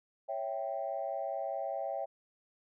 sine chord, C# diminished, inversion none, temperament equal, 554.4 / 659.3 / 784 Hz, C#5 / E5 / G5, 0 / 0 / 0 cents, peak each -38 / -37 / -38 dBFS, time 0.28-2.06 s, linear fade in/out 20 ms, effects tanh soft clip ceiling -24 dBFS

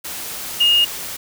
sine tone in noise, 2848 Hz, F7, 33 cents sharp, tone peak -11 dBFS, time 0.6-0.85 s, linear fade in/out 10 ms, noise white, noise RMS -29 dBFS, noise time 0.04-1.17 s, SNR +15 dB, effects none

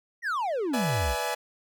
triangle exponential sweep, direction down, 1975.5 to 51.91 Hz, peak -24 dBFS, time 0.22-1.16 s, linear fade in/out 50 ms
sawtooth chord, E dominant seventh, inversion second, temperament equal with one note detuned, 493.9 / 587.3 / 659.3 / 842.2 Hz, B4 / D5 / E5 / G#5, 0 / 0 / 0 / +24 cents, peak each -30 / -31 / -31 / -27 dBFS, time 0.73-1.35 s, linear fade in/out 10 ms
effects none

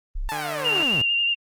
sine tone, 33.25 Hz, C1, 29 cents sharp, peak -24 dBFS, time 0.15-0.29 s, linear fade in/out 10 ms
sawtooth linear sweep, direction down, 901 to 96.6 Hz, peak -23 dBFS, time 0.29-1.02 s, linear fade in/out 0 ms
click train, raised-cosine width 0.5 ms, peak -17 dBFS, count 77, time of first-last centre 0.32-0.827 s, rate 150 Hz
sine tone with vibrato, 2794 Hz, F7, in tune, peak -19 dBFS, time 0.64-1.35 s, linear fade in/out 20 ms, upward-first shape sine, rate 11 Hz, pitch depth 26 cents each way
effects Opus 32 kbps

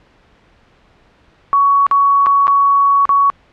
sine tone with dropouts, 1120 Hz, C#6, 18 cents sharp, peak -8 dBFS, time 1.53-3.3 s, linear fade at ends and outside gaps 0 ms, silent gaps 1.866-1.912 / 2.261-2.267 / 2.47-2.479 / 3.054-3.092 s, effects pink hiss -51 dBFS RMS until 3.52 s + low-pass 3000 Hz 12 dB/octave

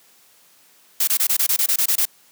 blue noise bursts, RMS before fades -18 dBFS, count 11, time 1-2.054 s, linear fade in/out 5 ms, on 74 ms, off 24 ms, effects white hiss -54 dBFS RMS until 2.31 s + high-pass 150 Hz 12 dB/octave

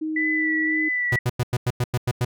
sine tone, 312.9 Hz, D#4, 10 cents sharp, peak -24 dBFS, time 0.01-0.89 s, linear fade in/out 10 ms
sine tone with vibrato, 1975.5 Hz, B6, in tune, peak -21 dBFS, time 0.16-1.19 s, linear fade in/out 5 ms, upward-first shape sine, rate 1.8 Hz, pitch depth 28 cents each way
45% pulse tone bursts, 122.9 Hz, B2, 8 cents flat, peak -19 dBFS, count 9, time 1.12-2.249 s, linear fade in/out 5 ms, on 41 ms, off 95 ms
effects none

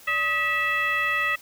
sine tone with frequency modulation, 1947 Hz, B6, 25 cents flat, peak -21 dBFS, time 0.07-1.36 s, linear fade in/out 10 ms, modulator 683 Hz, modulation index 1.1, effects white hiss -49 dBFS RMS until 1.41 s

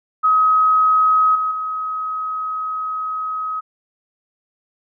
sine tone with level steps, 1269 Hz, D#6, 34 cents sharp, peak -11 / -17 / -21 dBFS, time 0.23-3.61 s, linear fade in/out 20 ms, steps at 1.35 / 1.51 s, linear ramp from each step 5 ms, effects none

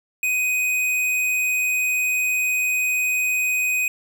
sine tone with hard clipping, 2501 Hz, D#7, 8 cents sharp, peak -20 dBFS, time 0.23-3.88 s, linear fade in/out 2 ms, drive 16 dB, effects none

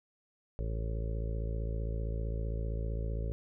harmonic tone, 55.4 Hz, A1, 13 cents sharp, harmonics 1 / 2 / 3 / 4 / 5 / 6 / 7 / 8 / 9 / 10, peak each -33 / -39 / -45 / -52 / -54 / -53 / -50 / -47 / -54 / -49 dBFS, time 0.59-3.32 s, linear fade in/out 0 ms, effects none

